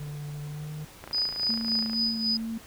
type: tone with pitch glide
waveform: triangle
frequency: 146.83 to 152.1 Hz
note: D3 to D#3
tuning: 0 to -39 cents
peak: -32 dBFS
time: 0-0.85 s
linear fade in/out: 5 ms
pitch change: +61 cents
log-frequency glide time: 0.43-0.71 s
type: click train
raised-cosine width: 0.5 ms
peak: -25 dBFS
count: 26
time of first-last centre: 1.04-1.933 s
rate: 28 Hz
type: tone with tremolo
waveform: sine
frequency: 4978 Hz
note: D#8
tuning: in tune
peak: -23 dBFS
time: 1.13-2.37 s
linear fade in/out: 2 ms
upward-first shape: sine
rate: 3.6 Hz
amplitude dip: 70%
type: tone with vibrato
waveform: sine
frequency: 224.1 Hz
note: A3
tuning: 32 cents sharp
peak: -30 dBFS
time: 1.49-2.58 s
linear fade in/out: 5 ms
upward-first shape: sine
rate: 2.2 Hz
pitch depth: 18 cents each way
effects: pink hiss -49 dBFS RMS until 2.66 s